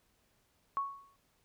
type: tone with exponential decay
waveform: sine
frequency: 1108.7 Hz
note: C#6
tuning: in tune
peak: -28 dBFS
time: 0.77-1.16 s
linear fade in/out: 0 ms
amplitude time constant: 83 ms
effects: pink hiss -73 dBFS RMS until 1.44 s